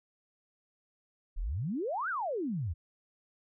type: exponential two-way sweep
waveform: sine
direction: up then down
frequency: 30.87 to 1620 to 73.1 Hz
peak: -31 dBFS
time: 1.36-2.74 s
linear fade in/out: 20 ms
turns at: 2.09 s
effects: none